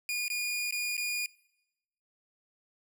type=tone with dropouts; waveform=sawtooth; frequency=2438 Hz; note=D#7; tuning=36 cents flat; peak=-27 dBFS; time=0.09-1.26 s; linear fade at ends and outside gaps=1 ms; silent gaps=0.281-0.301 / 0.709-0.724 / 0.968-0.978 s; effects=noise-tail reverb RT60 0.9 s tail -22 dB re dry